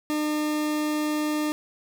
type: tone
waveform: 40% pulse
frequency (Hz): 302.5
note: D#4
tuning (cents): -49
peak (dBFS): -23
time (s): 0.1-1.52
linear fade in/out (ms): 0
effects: none